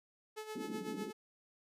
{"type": "tone with tremolo", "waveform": "sawtooth", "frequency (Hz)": 431.5, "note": "A4", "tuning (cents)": -34, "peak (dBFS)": -37, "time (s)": [0.36, 1.13], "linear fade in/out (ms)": 20, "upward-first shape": "sine", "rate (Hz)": 8, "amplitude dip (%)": 65}
{"type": "band-pass noise", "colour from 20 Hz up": "pink", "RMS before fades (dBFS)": -43, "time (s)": [0.55, 1.11], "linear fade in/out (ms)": 5, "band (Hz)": [190, 410], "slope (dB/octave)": 48}
{"effects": ["resampled to 32000 Hz"]}